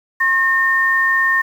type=tone pair together; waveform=sine; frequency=1073.7 / 1826 Hz; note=C6 / A#6; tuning=+44 / -36 cents; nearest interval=major sixth; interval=920 cents; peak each=-20 / -13 dBFS; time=0.2-1.42 s; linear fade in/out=10 ms; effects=7-bit